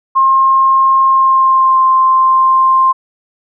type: tone with pitch glide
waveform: sine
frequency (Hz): 1067 to 1049.9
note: C6 to C6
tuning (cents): +34 to +6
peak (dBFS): -6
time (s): 0.15-2.93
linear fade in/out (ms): 20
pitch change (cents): -28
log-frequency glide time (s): 1.05-1.83
effects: none